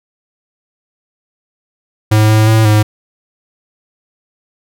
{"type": "tone with pitch steps", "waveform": "square", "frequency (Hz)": [107.8, 108.7, 110.7, 106.5], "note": ["A2", "A2", "A2", "G#2"], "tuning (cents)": [-35, -21, 11, 44], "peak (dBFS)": -7, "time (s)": [2.11, 2.83], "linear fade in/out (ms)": 10, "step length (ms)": 180, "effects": []}